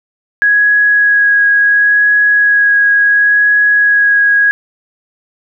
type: tone with vibrato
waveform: sine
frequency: 1661.2 Hz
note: G#6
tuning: in tune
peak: -6 dBFS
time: 0.42-4.51 s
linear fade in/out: 0 ms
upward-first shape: sine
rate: 0.71 Hz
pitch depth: 11 cents each way
effects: none